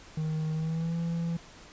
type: tone with pitch glide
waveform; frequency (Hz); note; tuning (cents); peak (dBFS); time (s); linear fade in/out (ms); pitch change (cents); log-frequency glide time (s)
triangle; 156.7 to 167.95; D#3 to E3; +13 to +33; -26; 0.17-1.37; 5; +120; 0.52-0.96
effects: pink hiss -51 dBFS RMS until 1.72 s + resampled to 16000 Hz